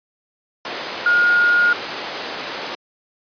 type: tone in noise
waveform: sine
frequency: 1428 Hz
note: F6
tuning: 38 cents sharp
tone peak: -12 dBFS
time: 1.06-1.73 s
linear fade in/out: 2 ms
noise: pink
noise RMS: -25 dBFS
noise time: 0.65-2.75 s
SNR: +10 dB
effects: high-pass 400 Hz 12 dB/octave + resampled to 11025 Hz